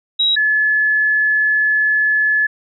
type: tone pair in turn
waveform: sine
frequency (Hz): 3846 / 1717.6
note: B7 / A6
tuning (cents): -47 / -42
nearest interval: octave + major second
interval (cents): 1395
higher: first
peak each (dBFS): -12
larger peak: neither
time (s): 0.19-0.36 / 0.36-2.47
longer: second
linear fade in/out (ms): 10
effects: none